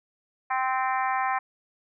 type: harmonic tone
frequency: 260 Hz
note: C4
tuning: 11 cents flat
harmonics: 3 / 4 / 5 / 6 / 7 / 8 / 9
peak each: -27 / -28 / -33 / -38 / -33 / -39 / -39 dBFS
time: 0.5-1.39 s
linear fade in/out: 10 ms
effects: none